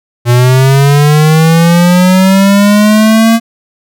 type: linear sweep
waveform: square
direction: up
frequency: 119.2 to 230 Hz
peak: -4 dBFS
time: 0.25-3.4 s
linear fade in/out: 50 ms
effects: none